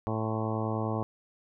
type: harmonic tone with a mistuned harmonic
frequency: 110 Hz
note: A2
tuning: in tune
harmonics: 1 / 2 / 3 / 4 / 5 / 6 / 7 / 8 / 9 / 10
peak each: -32 / -35 / -37 / -38 / -39 / -40 / -40 / -41 / -42 / -42 dBFS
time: 0.07-1.03 s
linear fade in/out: 0 ms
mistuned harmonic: 9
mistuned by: +51 cents
effects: none